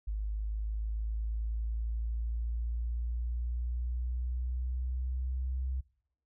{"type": "linear sweep", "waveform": "sine", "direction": "up", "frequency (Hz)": [51.91, 65], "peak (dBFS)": -31, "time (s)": [0.07, 5.81], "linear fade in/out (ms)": 10, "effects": ["noise-tail reverb RT60 0.7 s tail -23 dB re dry"]}